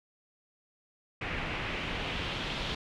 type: noise with low-pass filter sweep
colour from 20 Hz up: pink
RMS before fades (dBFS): -35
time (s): 1.21-2.75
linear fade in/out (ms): 5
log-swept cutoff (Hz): 2300 to 3600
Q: 2.4
effects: none